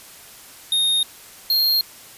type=tone pair in turn; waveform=square; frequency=3700 / 4225 Hz; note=A#7 / C8; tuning=-14 / +16 cents; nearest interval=major second; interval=230 cents; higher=second; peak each=-17 / -16 dBFS; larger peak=second; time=0.72-1.03 / 1.5-1.81 s; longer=neither; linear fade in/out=2 ms; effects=white hiss -43 dBFS RMS until 2.17 s + resampled to 32000 Hz